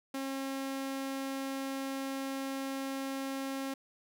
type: tone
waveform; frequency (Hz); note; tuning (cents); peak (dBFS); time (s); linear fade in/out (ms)
sawtooth; 270; C#4; -45; -31; 0.14-3.74; 5
effects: none